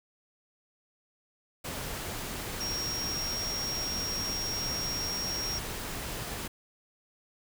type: tone in noise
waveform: sine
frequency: 5588 Hz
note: F8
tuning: in tune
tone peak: -32 dBFS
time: 2.6-5.59 s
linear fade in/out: 10 ms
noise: pink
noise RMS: -37 dBFS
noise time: 1.64-6.48 s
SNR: +2 dB
effects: none